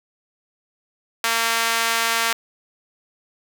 sawtooth tone with high-pass filter, 228.8 Hz, A#3, 32 cents flat, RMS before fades -21 dBFS, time 1.24-2.33 s, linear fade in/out 2 ms, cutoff 1300 Hz, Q 0.88, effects none

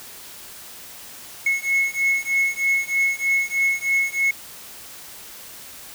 triangle beating tone pair, 2183 / 2186.2 Hz, C#7 / C#7, -27 / -25 cents, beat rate 3.2 Hz, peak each -20 dBFS, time 1.46-4.31 s, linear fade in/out 5 ms, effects white hiss -40 dBFS RMS until 5.94 s

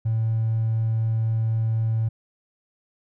triangle tone with hard clipping, 112 Hz, A2, 31 cents sharp, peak -20 dBFS, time 0.05-2.09 s, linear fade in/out 10 ms, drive 3 dB, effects none

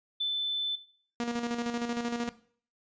sine tone, 3520 Hz, A7, in tune, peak -27 dBFS, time 0.2-0.76 s, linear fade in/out 10 ms
sawtooth tone with tremolo, 237.2 Hz, A#3, 30 cents sharp, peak -25 dBFS, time 1.2-2.29 s, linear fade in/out 0 ms, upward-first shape square, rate 13 Hz, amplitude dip 50%
effects noise-tail reverb RT60 0.5 s tail -17 dB re dry + resampled to 16000 Hz

